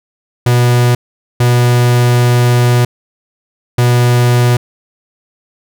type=tone bursts at uneven times; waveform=45% pulse; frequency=122 Hz; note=B2; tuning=21 cents flat; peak=-7 dBFS; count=3; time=0.46-0.95 / 1.4-2.85 / 3.78-4.57 s; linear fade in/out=5 ms; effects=none